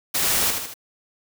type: noise with echo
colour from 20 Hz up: white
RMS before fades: -22 dBFS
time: 0.14-0.51 s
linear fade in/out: 10 ms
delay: 77 ms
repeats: 3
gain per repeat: -5 dB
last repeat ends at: 0.741 s
effects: none